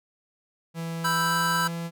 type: tone with pitch glide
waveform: 45% pulse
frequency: 165.5 to 168.2 Hz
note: E3 to E3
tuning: +7 to +35 cents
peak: -30 dBFS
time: 0.74-1.91 s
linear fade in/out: 50 ms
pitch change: +28 cents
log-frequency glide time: 1.19-1.36 s
type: chord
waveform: square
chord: E minor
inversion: second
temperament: equal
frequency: 987.8 / 1318.5 / 1568 Hz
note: B5 / E6 / G6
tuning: 0 / 0 / 0 cents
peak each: -28 dBFS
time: 1.04-1.68 s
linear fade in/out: 10 ms
effects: none